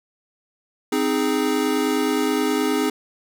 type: chord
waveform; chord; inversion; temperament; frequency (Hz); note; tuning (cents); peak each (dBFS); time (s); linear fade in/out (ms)
square; Ab major; first; equal; 261.6 / 311.1 / 415.3; C4 / Eb4 / Ab4; 0 / 0 / 0; -24; 0.92-2.9; 5
effects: none